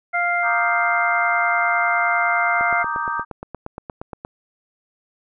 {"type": "harmonic tone", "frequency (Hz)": 698.5, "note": "F5", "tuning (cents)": 0, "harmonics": [1, 2, 3], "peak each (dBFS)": [-22, -22, -22], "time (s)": [0.13, 2.84], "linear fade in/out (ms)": 20}
{"type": "chord", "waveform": "sine", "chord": "Eb major seventh", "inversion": "second", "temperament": "equal", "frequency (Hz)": [932.3, 1174.7, 1244.5, 1568], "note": ["Bb5", "D6", "Eb6", "G6"], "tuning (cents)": [0, 0, 0, 0], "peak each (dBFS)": -27, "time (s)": [0.42, 3.25], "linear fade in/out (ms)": 50}
{"type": "click train", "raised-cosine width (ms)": 1, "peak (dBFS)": -17, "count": 15, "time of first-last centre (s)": [2.61, 4.249], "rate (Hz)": 8.54}
{"effects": []}